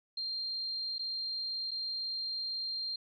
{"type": "tone with dropouts", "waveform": "sine", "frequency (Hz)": 4186, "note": "C8", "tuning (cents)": 0, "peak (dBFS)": -34, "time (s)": [0.17, 2.96], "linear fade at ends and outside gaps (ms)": 5, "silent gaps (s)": [[0.983, 0.992], [1.709, 1.714]], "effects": []}